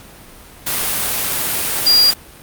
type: tone in noise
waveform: sine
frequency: 4800 Hz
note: D8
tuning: 37 cents sharp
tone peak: -8 dBFS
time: 1.86-2.11 s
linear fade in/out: 10 ms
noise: white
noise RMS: -19 dBFS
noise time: 0.66-2.14 s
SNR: +8 dB
effects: pink hiss -40 dBFS RMS until 2.42 s + Opus 48 kbps